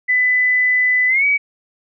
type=tone with pitch glide; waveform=sine; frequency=2000 to 2271 Hz; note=B6 to C#7; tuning=+21 to +41 cents; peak=-12 dBFS; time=0.08-1.38 s; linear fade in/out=20 ms; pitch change=+220 cents; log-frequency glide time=1.08-1.25 s; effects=none